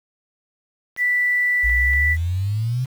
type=clicks; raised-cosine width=0.3 ms; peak=-23 dBFS; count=3; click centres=0.964 / 1.696 / 1.935 s
type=tone; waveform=sine; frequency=1971 Hz; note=B6; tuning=4 cents flat; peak=-16 dBFS; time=0.97-2.17 s; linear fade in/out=50 ms
type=exponential sweep; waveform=sine; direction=up; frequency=55.7 to 131.4 Hz; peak=-19 dBFS; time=1.63-2.86 s; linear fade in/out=20 ms
effects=7-bit